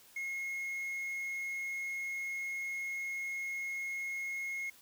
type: tone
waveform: triangle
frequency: 2160 Hz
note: C#7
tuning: 45 cents flat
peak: -34 dBFS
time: 0.16-4.7 s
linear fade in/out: 5 ms
effects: white hiss -60 dBFS RMS until 4.81 s